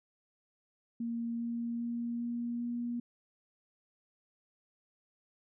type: tone with pitch steps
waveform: sine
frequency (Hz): 233 / 234.5 / 236 / 237.5 / 239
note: A#3 / A#3 / A#3 / A#3 / A#3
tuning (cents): -1 / +11 / +22 / +33 / +43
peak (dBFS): -33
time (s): 1-3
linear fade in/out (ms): 5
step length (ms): 400
effects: none